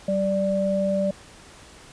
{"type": "tone pair together", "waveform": "sine", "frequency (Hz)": [192.95, 587.3], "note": ["G3", "D5"], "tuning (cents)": [-27, 0], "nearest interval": "octave + perfect fifth", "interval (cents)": 1927, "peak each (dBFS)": [-24, -22], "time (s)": [0.08, 1.11], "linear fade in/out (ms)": 5, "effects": ["pink hiss -47 dBFS RMS until 1.92 s", "resampled to 22050 Hz"]}